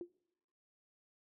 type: tone with exponential decay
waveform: sine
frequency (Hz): 349.2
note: F4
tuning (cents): 0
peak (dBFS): -37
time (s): 0.01-0.11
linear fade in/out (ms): 1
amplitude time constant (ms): 21
effects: noise-tail reverb RT60 0.9 s tail -23 dB re dry